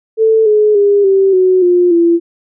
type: tone with pitch steps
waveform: sine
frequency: 443 / 423.7 / 405.3 / 387.7 / 370.8 / 354.7 / 339.2 Hz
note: A4 / G#4 / G#4 / G4 / F#4 / F4 / E4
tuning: +12 / +35 / -42 / -19 / +4 / +27 / +50 cents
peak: -6 dBFS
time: 0.17-2.2 s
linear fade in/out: 50 ms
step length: 290 ms
effects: none